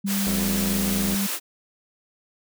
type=tone; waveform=sine; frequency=197.9 Hz; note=G3; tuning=17 cents sharp; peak=-23 dBFS; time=0.04-1.27 s; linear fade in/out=10 ms
type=high-pass noise; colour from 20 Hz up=white; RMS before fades=-28 dBFS; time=0.06-1.4 s; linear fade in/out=50 ms; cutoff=260 Hz; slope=48 dB/octave
type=click train; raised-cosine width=2 ms; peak=-19 dBFS; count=77; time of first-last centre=0.27-1.145 s; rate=86.9 Hz
effects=none